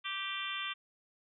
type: harmonic tone with a mistuned harmonic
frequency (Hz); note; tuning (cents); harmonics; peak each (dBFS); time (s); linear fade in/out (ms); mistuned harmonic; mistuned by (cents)
390.8; G4; -5; 3 / 4 / 5 / 6 / 7 / 8 / 9; -42 / -45 / -45 / -43 / -43 / -42 / -43; 0.04-0.74; 20; 6; +16
effects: none